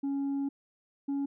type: tone pair in turn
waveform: sine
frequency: 277.8 / 279.4 Hz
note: C#4 / C#4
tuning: +4 / +14 cents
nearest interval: unison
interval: 10 cents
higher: second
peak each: -26 dBFS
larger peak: neither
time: 0.03-0.49 / 1.08-1.26 s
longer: first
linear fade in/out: 10 ms
effects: tanh soft clip ceiling -28 dBFS